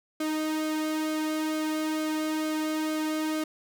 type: tone with flanger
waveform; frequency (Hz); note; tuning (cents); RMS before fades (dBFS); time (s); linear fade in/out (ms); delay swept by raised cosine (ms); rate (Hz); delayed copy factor
sawtooth; 310.9; D#4; -1; -29; 0.2-3.44; 5; 1.1 to 2.1; 2.2; -0.65
effects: none